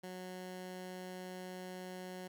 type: tone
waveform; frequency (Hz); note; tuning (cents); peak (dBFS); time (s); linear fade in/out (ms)
15% pulse; 183.6; F#3; -13; -38; 0.03-2.28; 10
effects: none